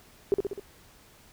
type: tone with echo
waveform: sine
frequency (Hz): 398.7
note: G4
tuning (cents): +29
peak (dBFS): -18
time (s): 0.32-0.34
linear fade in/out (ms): 0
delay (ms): 64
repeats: 4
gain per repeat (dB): -4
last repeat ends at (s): 0.596
effects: pink hiss -56 dBFS RMS until 1.32 s